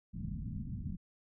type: low-pass noise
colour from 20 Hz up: white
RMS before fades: -40 dBFS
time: 0.13-0.97 s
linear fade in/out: 20 ms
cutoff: 220 Hz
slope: 48 dB/octave
effects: none